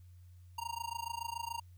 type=tone with amplitude modulation; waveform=square; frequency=932.3 Hz; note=A#5; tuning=in tune; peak=-35 dBFS; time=0.58-1.6 s; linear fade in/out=5 ms; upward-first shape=sine; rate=27 Hz; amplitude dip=95%; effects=added 89 Hz sine -53 dBFS peak until 1.77 s + white hiss -75 dBFS RMS until 1.77 s